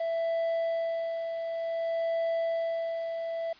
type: tone with tremolo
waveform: triangle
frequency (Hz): 663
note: E5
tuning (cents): +10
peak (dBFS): -24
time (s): 0-3.53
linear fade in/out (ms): 5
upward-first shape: sine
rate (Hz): 0.55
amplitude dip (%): 45
effects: white hiss -55 dBFS RMS until 3.59 s + resampled to 11025 Hz